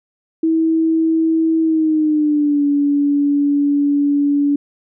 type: tone with pitch glide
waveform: sine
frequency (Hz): 323.4 to 286.5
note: E4 to D4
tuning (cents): -33 to -43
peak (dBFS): -12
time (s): 0.43-4.56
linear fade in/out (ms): 5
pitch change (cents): -210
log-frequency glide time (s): 1.61-2.65
effects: none